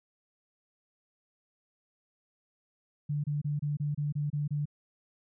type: tone bursts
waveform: sine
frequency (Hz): 146.83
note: D3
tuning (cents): 0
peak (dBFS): -28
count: 9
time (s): 3.09-4.656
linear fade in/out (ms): 10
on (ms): 150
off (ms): 27
effects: none